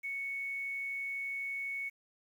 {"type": "tone with quantisation", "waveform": "sine", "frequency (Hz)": 2217, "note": "C#7", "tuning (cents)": 0, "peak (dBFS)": -35, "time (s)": [0.03, 1.9], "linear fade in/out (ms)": 20, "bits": 10, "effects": []}